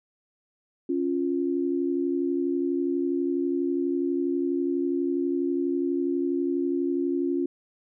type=tone pair together; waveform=sine; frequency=277 / 349.2 Hz; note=C#4 / F4; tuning=-1 / 0 cents; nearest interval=major third; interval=401 cents; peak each=-26 dBFS; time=0.89-7.46 s; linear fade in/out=5 ms; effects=none